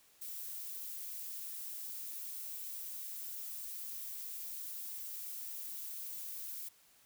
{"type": "noise", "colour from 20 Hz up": "violet", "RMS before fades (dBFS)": -44, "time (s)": [0.21, 6.69], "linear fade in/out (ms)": 10, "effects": ["white hiss -66 dBFS RMS until 7.05 s"]}